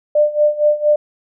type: tone with tremolo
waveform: sine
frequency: 597 Hz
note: D5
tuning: 28 cents sharp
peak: -8 dBFS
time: 0.15-0.96 s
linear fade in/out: 5 ms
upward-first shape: sine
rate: 4.3 Hz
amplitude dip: 85%
effects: none